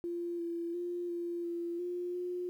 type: tone with pitch steps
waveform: sine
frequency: 345.2 / 339.5 / 350.7 / 345 / 342.3 / 354.3 / 357.5 Hz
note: F4 / F4 / F4 / F4 / F4 / F4 / F4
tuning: -20 / -49 / +7 / -21 / -35 / +25 / +41 cents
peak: -34 dBFS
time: 0.04-2.49 s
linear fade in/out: 0 ms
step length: 350 ms
effects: 11-bit

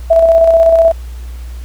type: tone with tremolo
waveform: sine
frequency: 659.3 Hz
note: E5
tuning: in tune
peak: -3 dBFS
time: 0.1-0.92 s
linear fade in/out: 10 ms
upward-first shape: square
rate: 16 Hz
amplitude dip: 35%
effects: added 60 Hz sine -23 dBFS peak until 1.64 s + pink hiss -42 dBFS RMS until 1.64 s

